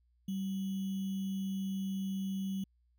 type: tone with sample-and-hold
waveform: sine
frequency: 192.9 Hz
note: G3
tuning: 28 cents flat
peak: -33 dBFS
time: 0.28-2.64 s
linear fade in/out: 5 ms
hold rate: 3150 Hz
effects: added 60 Hz sine -68 dBFS peak until 2.98 s